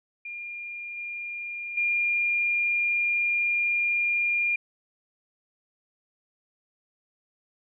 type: tone with level steps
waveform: sine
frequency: 2408 Hz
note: D7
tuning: 43 cents sharp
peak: -34 / -32 / -22 dBFS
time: 0.25-4.56 s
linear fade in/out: 5 ms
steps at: 0.97 / 1.77 s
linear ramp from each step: 5 ms
effects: none